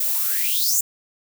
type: noise with high-pass filter sweep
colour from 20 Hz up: violet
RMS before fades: -21 dBFS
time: 0-0.81 s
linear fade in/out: 5 ms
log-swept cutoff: 540 to 7600 Hz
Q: 8.5
effects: none